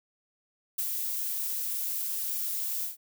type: noise with ADSR envelope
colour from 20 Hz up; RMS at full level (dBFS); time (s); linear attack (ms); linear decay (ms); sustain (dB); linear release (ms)
violet; -29; 0.78-2.97; 8; 51; -3; 140
effects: none